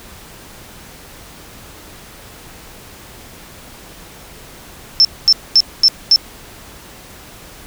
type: tone bursts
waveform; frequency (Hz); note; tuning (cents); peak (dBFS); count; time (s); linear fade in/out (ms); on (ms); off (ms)
sine; 5340; E8; +22; -5; 5; 5-6.16; 0; 48; 230
effects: pink hiss -38 dBFS RMS until 7.66 s